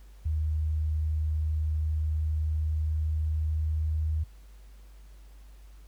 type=tone with pitch glide; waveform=sine; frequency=77.5 to 78.04 Hz; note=D#2 to D#2; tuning=-6 to +6 cents; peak=-25 dBFS; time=0.25-4.24 s; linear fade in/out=10 ms; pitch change=+12 cents; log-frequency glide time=1.91-4.01 s; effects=added 50 Hz sine -47 dBFS peak until 5.87 s + pink hiss -63 dBFS RMS until 5.87 s